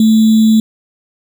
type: tone with sample-and-hold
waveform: sine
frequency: 220 Hz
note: A3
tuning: in tune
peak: -5 dBFS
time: 0-0.6 s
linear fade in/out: 2 ms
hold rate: 3675 Hz
effects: none